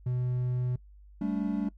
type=tone; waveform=triangle; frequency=124.7 Hz; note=B2; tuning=17 cents sharp; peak=-25 dBFS; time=0.06-0.76 s; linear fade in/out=5 ms
type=chord; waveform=triangle; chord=G suspended second; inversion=none; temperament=equal with one note detuned; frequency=196 / 220 / 286.8 Hz; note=G3 / A3 / D4; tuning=0 / 0 / -41 cents; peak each=-30 dBFS; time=1.21-1.69 s; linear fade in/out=5 ms
effects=noise-tail reverb RT60 0.1 s tail -22 dB re dry + added 50 Hz sine -50 dBFS peak until 1.77 s